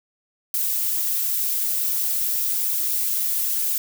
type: noise with flanger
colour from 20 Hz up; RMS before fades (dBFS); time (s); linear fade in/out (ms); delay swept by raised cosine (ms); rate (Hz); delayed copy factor
violet; -23; 0.54-3.78; 2; 1.6 to 7.2; 2.2; +0.5
effects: none